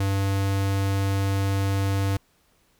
square tone, 98 Hz, G2, in tune, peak -22 dBFS, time 0-2.17 s, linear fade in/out 5 ms, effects pink hiss -64 dBFS RMS until 2.79 s

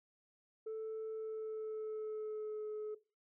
sine tone with pitch glide, 440 to 426.7 Hz, A4 to G#4, 0 to +47 cents, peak -37 dBFS, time 0.66-2.95 s, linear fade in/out 10 ms, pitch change -53 cents, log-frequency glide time 1.14-2.66 s, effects noise-tail reverb RT60 0.3 s tail -18 dB re dry + tanh soft clip ceiling -38 dBFS

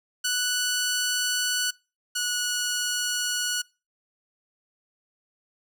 10% pulse tone pair in turn, 1481 / 1464.8 Hz, F#6 / F#6, +1 / -18 cents, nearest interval unison, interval 19 cents, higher first, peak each -15 / -17 dBFS, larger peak first, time 0.24-1.71 / 2.15-3.62 s, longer neither, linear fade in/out 10 ms, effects noise-tail reverb RT60 0.3 s tail -24 dB re dry

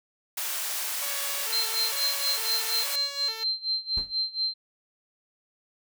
white high-pass noise, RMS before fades -31 dBFS, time 0.37-2.96 s, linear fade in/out 5 ms, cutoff 700 Hz, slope 12 dB/octave
5% pulse tone with vibrato, 501 Hz, B4, 25 cents sharp, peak -25 dBFS, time 1.01-3.44 s, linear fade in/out 10 ms, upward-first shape square, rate 1.1 Hz, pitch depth 200 cents each way
sine tone with tremolo, 4130 Hz, C8, 23 cents flat, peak -23 dBFS, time 1.52-4.54 s, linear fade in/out 10 ms, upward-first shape sine, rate 4.2 Hz, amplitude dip 90%
brown noise with exponential decay, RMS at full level -31 dBFS, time 3.97-4.14 s, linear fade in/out 5 ms, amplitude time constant 36 ms
effects none

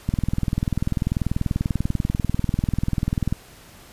click train, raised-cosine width 5 ms, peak -9 dBFS, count 67, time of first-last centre 0.09-3.325 s, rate 20.4 Hz, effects pink hiss -47 dBFS RMS until 3.92 s + resampled to 32000 Hz

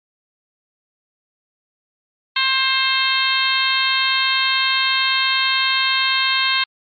harmonic tone, 529 Hz, C5, 19 cents sharp, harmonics 2 / 3 / 4 / 5 / 6 / 7 / 8, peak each -23 / -23 / -23 / -23 / -23 / -23 / -23 dBFS, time 2.36-6.64 s, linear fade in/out 5 ms, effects MP3 48 kbps

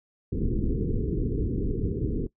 pink low-pass noise, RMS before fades -27 dBFS, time 0.32-2.27 s, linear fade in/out 5 ms, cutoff 460 Hz, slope 96 dB/octave, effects noise-tail reverb RT60 0.1 s tail -19 dB re dry

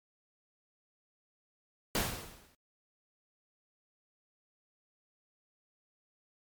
pink noise with exponential decay, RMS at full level -28 dBFS, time 1.95-2.55 s, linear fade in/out 2 ms, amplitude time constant 130 ms, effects MP3 96 kbps

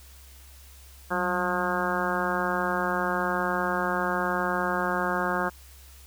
harmonic tone with a mistuned harmonic, 179 Hz, F3, 43 cents sharp, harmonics 1 / 2 / 3 / 4 / 5 / 6 / 7 / 8 / 9, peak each -33 / -33 / -33 / -33 / -33 / -33 / -33 / -33 / -33 dBFS, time 1.1-5.5 s, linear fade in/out 20 ms, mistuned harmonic 1, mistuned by +75 cents, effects added 67 Hz sine -48 dBFS peak until 6.06 s + white hiss -53 dBFS RMS until 6.06 s

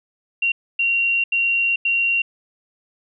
sine tone bursts at uneven times, 2754 Hz, F7, 25 cents flat, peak -16 dBFS, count 4, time 0.42-0.52 / 0.79-1.24 / 1.32-1.76 / 1.85-2.22 s, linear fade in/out 5 ms, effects none

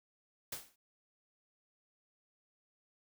white noise with exponential decay, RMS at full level -38 dBFS, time 0.52-0.76 s, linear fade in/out 5 ms, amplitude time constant 51 ms, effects none

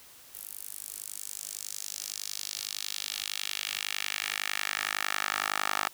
10% pulse tone with high-pass filter sweep, 50.9 Hz, G#1, 34 cents flat, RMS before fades -35 dBFS, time 0.33-5.89 s, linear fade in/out 10 ms, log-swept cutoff 12000 to 1100 Hz, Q 1.5, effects white hiss -53 dBFS RMS until 5.93 s

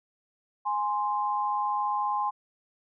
sine tone pair together, 830.6 / 1045.4 Hz, G#5 / C6, 0 / -2 cents, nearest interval major third, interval 398 cents, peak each -28 dBFS, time 0.65-2.31 s, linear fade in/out 20 ms, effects none

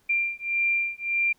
sine beating tone pair, 2377 / 2378.7 Hz, D7 / D7, +20 / +22 cents, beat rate 1.7 Hz, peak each -26 dBFS, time 0.09-1.33 s, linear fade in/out 10 ms, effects pink hiss -65 dBFS RMS until 1.38 s

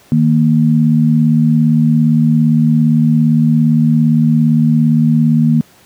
sine tone pair together, 155.58 / 233.1 Hz, D#3 / A#3, 0 / 0 cents, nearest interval perfect fifth, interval 700 cents, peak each -10 dBFS, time 0.12-5.61 s, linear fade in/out 0 ms, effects pink hiss -46 dBFS RMS until 5.85 s + high-pass 100 Hz 12 dB/octave

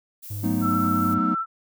violet noise, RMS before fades -39 dBFS, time 0.22-1.15 s, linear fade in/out 20 ms
triangle tone with pitch glide, 102.2 to 100.1 Hz, G#2 to G2, -27 to +37 cents, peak -27 dBFS, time 0.3-1.19 s, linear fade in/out 10 ms, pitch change -36 cents, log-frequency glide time 0.72-0.86 s
triangle chord, B dominant seventh, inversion second, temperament equal, 185 / 220 / 246.9 / 311.1 Hz, F#3 / A3 / B3 / D#4, 0 / 0 / 0 / 0 cents, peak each -25 dBFS, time 0.43-1.35 s, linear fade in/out 10 ms
sine tone with vibrato, 1331 Hz, E6, 16 cents sharp, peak -23 dBFS, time 0.61-1.46 s, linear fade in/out 50 ms, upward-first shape triangle, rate 15 Hz, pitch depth 27 cents each way
effects none

